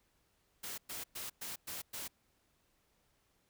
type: noise bursts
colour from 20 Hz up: white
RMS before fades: -43 dBFS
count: 6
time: 0.63-2.08 s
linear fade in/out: 10 ms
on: 150 ms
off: 110 ms
effects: pink hiss -75 dBFS RMS until 3.49 s